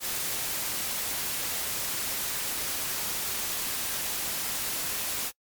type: noise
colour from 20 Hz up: white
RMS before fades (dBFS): -31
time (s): 0-5.32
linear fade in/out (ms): 50
effects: noise-tail reverb RT60 0.1 s tail -26 dB re dry + MP3 96 kbps